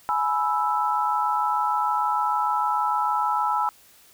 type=chord; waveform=sine; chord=E major; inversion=first; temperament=equal with one note detuned; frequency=841.2 / 987.8 / 1318.5 Hz; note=G#5 / B5 / E6; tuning=+22 / 0 / 0 cents; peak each=-25 dBFS; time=0.09-3.69 s; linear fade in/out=0 ms; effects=white hiss -54 dBFS RMS until 4.13 s